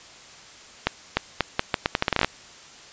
accelerating click train, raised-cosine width 0.3 ms, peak -3 dBFS, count 15, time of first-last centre 0.87-2.246 s, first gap 300 ms, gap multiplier 0.79, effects white hiss -46 dBFS RMS until 2.92 s + resampled to 16000 Hz

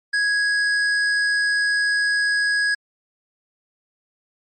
square tone, 1661.2 Hz, G#6, in tune, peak -18 dBFS, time 0.13-2.75 s, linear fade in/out 10 ms, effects MP3 32 kbps

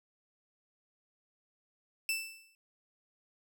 sawtooth tone with exponential decay, 2653 Hz, E7, 10 cents sharp, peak -25 dBFS, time 2.09-2.55 s, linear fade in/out 1 ms, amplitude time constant 100 ms, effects none

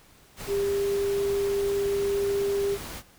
sine tone in noise, 399.5 Hz, G4, 33 cents sharp, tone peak -23 dBFS, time 0.47-2.78 s, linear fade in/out 50 ms, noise pink, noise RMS -38 dBFS, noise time 0.36-3.03 s, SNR +12 dB, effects pink hiss -56 dBFS RMS until 3.18 s

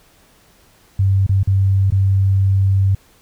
sine tone with dropouts, 97 Hz, G2, 18 cents flat, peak -11 dBFS, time 0.99-2.95 s, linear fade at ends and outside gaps 5 ms, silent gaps 1.266-1.292 / 1.432-1.473 / 1.904-1.921 s, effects pink hiss -52 dBFS RMS until 3.21 s

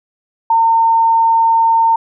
sine tone, 910 Hz, A#5, 42 cents flat, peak -8 dBFS, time 0.5-1.96 s, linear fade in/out 5 ms, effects none

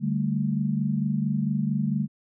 sine chord, D suspended fourth, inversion none, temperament just, 146.83 / 195.78 / 220.2 Hz, D3 / G3 / A3, 0 / -2 / +2 cents, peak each -27 dBFS, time 0-2.08 s, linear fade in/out 50 ms, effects none

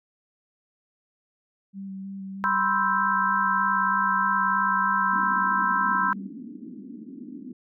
sine tone with vibrato, 194.1 Hz, G3, 17 cents flat, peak -33 dBFS, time 1.73-6.3 s, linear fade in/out 50 ms, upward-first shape square, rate 3.2 Hz, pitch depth 13 cents each way
sine chord, C major seventh, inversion third, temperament equal, 987.8 / 1046.5 / 1318.5 / 1568 Hz, B5 / C6 / E6 / G6, 0 / 0 / 0 / 0 cents, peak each -26 dBFS, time 2.44-6.13 s, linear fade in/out 0 ms
white band-pass noise, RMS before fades -40 dBFS, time 5.12-7.53 s, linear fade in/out 5 ms, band 210 to 290 Hz, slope 48 dB/octave
effects none

